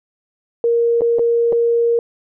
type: tone with dropouts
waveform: sine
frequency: 468.1 Hz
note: A#4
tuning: 7 cents sharp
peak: -12 dBFS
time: 0.64-1.99 s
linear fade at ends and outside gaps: 1 ms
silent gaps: 1.009-1.018 / 1.186-1.193 / 1.524-1.528 s
effects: none